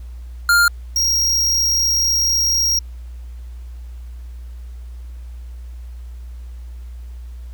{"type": "tone pair in turn", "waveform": "square", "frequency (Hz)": [1403, 5612], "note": ["F6", "F8"], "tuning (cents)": [8, 8], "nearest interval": "2 octaves", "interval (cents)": 2400, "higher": "second", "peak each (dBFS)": [-11, -15], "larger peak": "first", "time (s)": [[0.49, 0.68], [0.96, 2.79]], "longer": "second", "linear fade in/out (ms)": 2, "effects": ["added 60 Hz sine -30 dBFS peak until 7.53 s", "pink hiss -55 dBFS RMS until 7.53 s"]}